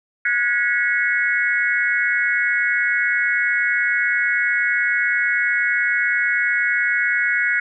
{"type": "tone cluster", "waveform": "sine", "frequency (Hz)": [1454, 1663, 1934, 2190], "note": ["F#6", "G#6", "B6", "C#7"], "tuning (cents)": [-31, 2, -37, -22], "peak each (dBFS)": -22, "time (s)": [0.25, 7.6], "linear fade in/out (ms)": 5, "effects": []}